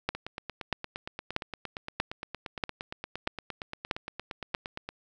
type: two click trains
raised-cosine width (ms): 0.3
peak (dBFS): -20 / -11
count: 42 / 8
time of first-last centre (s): 0.15-4.89 / 0.09-4.549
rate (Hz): 8.65 / 1.57
effects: none